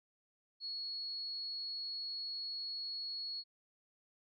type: tone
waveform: sine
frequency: 4348 Hz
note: C#8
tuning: 34 cents flat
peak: -39 dBFS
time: 0.6-3.44 s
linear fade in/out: 50 ms
effects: none